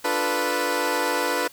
15% pulse chord, B half-diminished seventh, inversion first, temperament equal, 293.7 / 349.2 / 440 / 493.9 Hz, D4 / F4 / A4 / B4, 0 / 0 / 0 / 0 cents, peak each -23 / -23 / -24 / -18 dBFS, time 0.04-1.48 s, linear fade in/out 10 ms, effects white hiss -50 dBFS RMS until 1.52 s

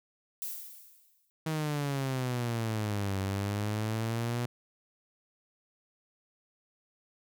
violet noise with exponential decay, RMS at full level -35 dBFS, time 0.42-1.3 s, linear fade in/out 0 ms, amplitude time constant 190 ms
sawtooth exponential two-way sweep, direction down then up, 160 to 96 to 121.9 Hz, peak -26 dBFS, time 1.46-4.46 s, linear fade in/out 5 ms, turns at 3.19 s
effects none

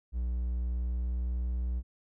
triangle tone with pitch glide, 60.4 to 61.03 Hz, B1 to B1, -38 to -20 cents, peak -27 dBFS, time 0.12-1.83 s, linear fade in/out 50 ms, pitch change +18 cents, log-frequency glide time 0.43-1.32 s, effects none

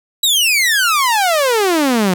sawtooth exponential sweep, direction down, 3951 to 174.61 Hz, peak -8 dBFS, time 0.23-2.14 s, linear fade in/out 5 ms, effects none

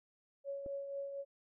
sine tone with tremolo, 557 Hz, C#5, 8 cents sharp, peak -37 dBFS, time 0.44-1.25 s, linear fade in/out 50 ms, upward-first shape triangle, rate 4.1 Hz, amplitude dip 50%
clicks, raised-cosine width 2 ms, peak -36 / -42 dBFS, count 2, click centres 0.662 / 0.665 s
effects none

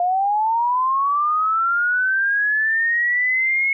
sine linear sweep, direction up, 698.5 to 2188 Hz, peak -16 dBFS, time 0-3.73 s, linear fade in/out 2 ms, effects none

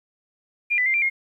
sine tone with pitch steps, 2403 / 1994 / 2100 / 2363 / 2139 Hz, D7 / B6 / C7 / D7 / C7, +39 / +16 / +6 / +10 / +38 cents, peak -18 dBFS, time 0.7-1.1 s, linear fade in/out 20 ms, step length 80 ms, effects 10-bit

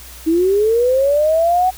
sine linear sweep, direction up, 313.8 to 752 Hz, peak -11 dBFS, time 0.26-1.71 s, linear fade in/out 20 ms, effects added 60 Hz sine -38 dBFS peak until 1.77 s + white hiss -38 dBFS RMS until 1.77 s

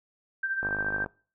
sine tone with tremolo, 1568 Hz, G6, in tune, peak -25 dBFS, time 0.43-1.05 s, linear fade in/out 5 ms, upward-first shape sine, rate 14 Hz, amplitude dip 55%
click train, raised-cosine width 1 ms, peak -21 dBFS, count 23, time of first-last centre 0.63-1.061 s, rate 51 Hz
effects noise-tail reverb RT60 0.4 s tail -23 dB re dry

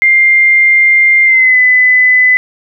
sine tone with pitch glide, 2100 to 2007 Hz, C7 to B6, +6 to +27 cents, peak -4 dBFS, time 0.02-2.37 s, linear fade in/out 0 ms, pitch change -79 cents, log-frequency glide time 1.25-1.58 s, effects none

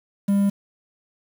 triangle tone with quantisation, 199.8 Hz, G3, 33 cents sharp, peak -14 dBFS, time 0.28-0.5 s, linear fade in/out 10 ms, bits 7, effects none

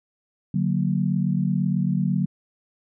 sine chord, D augmented, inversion none, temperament equal, 146.83 / 185 / 233.1 Hz, D3 / F#3 / A#3, 0 / 0 / 0 cents, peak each -24 / -22 / -28 dBFS, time 0.54-2.26 s, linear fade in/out 5 ms, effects none

